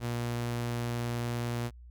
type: tone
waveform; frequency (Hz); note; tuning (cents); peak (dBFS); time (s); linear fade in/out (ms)
sawtooth; 119.3; A#2; +41; -27; 0-1.71; 50
effects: added 60 Hz sine -47 dBFS peak until 1.9 s